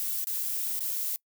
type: noise with dropouts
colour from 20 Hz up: violet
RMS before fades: -31 dBFS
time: 0-1.16 s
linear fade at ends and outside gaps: 0 ms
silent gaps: 0.243-0.27 / 0.792-0.806 s
effects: noise-tail reverb RT60 0.1 s tail -24 dB re dry